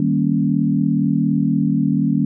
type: chord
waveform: sine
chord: Eb dominant seventh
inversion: none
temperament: equal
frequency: 155.56 / 196 / 233.1 / 277.2 Hz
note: Eb3 / G3 / Bb3 / Db4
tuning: 0 / 0 / 0 / 0 cents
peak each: -20 dBFS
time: 0-2.25 s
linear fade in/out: 2 ms
effects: none